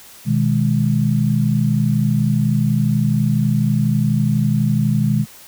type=chord; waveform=sine; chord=G# minor; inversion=first; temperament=equal; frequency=123.47 / 155.56 / 207.7 Hz; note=B2 / D#3 / G#3; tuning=0 / 0 / 0 cents; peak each=-18 dBFS; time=0.25-5.26 s; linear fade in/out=50 ms; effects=white hiss -42 dBFS RMS until 5.47 s